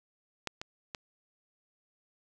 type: clicks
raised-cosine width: 0.2 ms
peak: -16 / -21 / -20 dBFS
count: 3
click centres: 0.473 / 0.615 / 0.948 s
effects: none